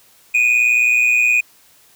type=tone with amplitude modulation; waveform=triangle; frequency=2468 Hz; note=D#7; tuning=15 cents flat; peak=-7 dBFS; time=0.34-1.41 s; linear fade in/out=10 ms; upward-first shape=sine; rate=119 Hz; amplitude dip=65%; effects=white hiss -51 dBFS RMS until 1.95 s